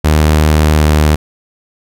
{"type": "tone with pitch glide", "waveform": "sawtooth", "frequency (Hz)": [76.8, 76.05], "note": ["D#2", "D#2"], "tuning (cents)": [-22, -39], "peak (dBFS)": -3, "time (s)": [0.04, 1.16], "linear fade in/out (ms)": 10, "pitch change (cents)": -17, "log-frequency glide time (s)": [0.73, 0.84], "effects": []}